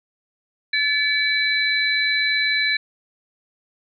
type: tone cluster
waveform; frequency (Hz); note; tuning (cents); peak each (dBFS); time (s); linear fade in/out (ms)
sine; 1732 / 2287 / 3994; A6 / D7 / B7; -28 / -47 / +19; -22; 0.73-2.77; 5
effects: none